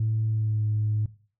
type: tone with pitch glide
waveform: sine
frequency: 110 to 106.87 Hz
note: A2 to A2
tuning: 0 to -50 cents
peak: -21 dBFS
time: 0-1.06 s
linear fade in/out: 5 ms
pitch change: -50 cents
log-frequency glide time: 0.27-0.66 s
effects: noise-tail reverb RT60 0.4 s tail -18 dB re dry + tanh soft clip ceiling -18 dBFS